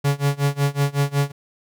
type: tone with tremolo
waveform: 45% pulse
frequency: 141.6 Hz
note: C#3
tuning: 37 cents sharp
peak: -15 dBFS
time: 0.04-1.32 s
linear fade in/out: 10 ms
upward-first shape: sine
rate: 5.4 Hz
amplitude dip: 95%
effects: none